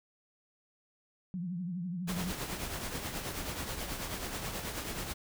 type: tone with vibrato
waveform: sine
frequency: 177.6 Hz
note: F3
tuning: 29 cents sharp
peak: -34 dBFS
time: 1.34-2.31 s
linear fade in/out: 0 ms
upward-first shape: triangle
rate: 12 Hz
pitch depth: 130 cents each way
type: noise with tremolo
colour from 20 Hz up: pink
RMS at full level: -36 dBFS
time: 2.07-5.14 s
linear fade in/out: 20 ms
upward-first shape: triangle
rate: 9.3 Hz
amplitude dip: 55%
effects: none